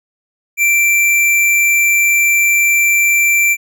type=tone; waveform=square; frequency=2349 Hz; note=D7; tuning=in tune; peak=-10 dBFS; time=0.57-3.57 s; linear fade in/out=50 ms; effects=none